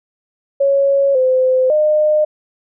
sine tone with pitch steps, 554 / 515 / 609 Hz, C#5 / C5 / D#5, -1 / -28 / -37 cents, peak -10 dBFS, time 0.6-2.25 s, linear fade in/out 10 ms, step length 550 ms, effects none

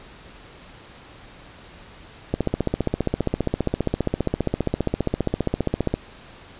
click train, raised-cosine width 2 ms, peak -7 dBFS, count 55, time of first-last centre 2.34-5.94 s, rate 15 Hz, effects pink hiss -45 dBFS RMS until 6.59 s + resampled to 8000 Hz

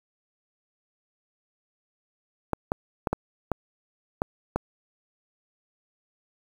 clicks, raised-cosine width 1 ms, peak -10 dBFS, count 7, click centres 2.533 / 2.719 / 3.072 / 3.13 / 3.517 / 4.219 / 4.56 s, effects 7-bit

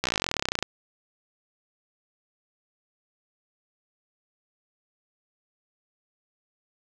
slowing click train, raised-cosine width 0.2 ms, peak -7 dBFS, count 25, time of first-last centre 0.04-0.626 s, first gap 15 ms, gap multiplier 1.04, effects 8-bit

